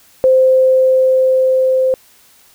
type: tone with level ramp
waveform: sine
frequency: 520 Hz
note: C5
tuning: 11 cents flat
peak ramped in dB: -6 to -10 dBFS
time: 0.24-1.94 s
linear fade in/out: 0 ms
effects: white hiss -48 dBFS RMS until 2.54 s